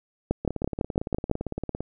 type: two click trains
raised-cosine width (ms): 2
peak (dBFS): -16 / -9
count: 25 / 7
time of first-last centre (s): 0.45-1.806 / 0.31-1.313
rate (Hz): 17.7 / 5.98
effects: none